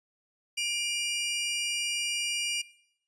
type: tone pair together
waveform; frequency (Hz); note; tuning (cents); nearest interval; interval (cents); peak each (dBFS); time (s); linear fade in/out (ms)
sawtooth; 2384 / 2858; D7 / F7; +25 / +39; minor third; 314; -28; 0.57-2.62; 10
effects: noise-tail reverb RT60 0.7 s tail -20 dB re dry + resampled to 24000 Hz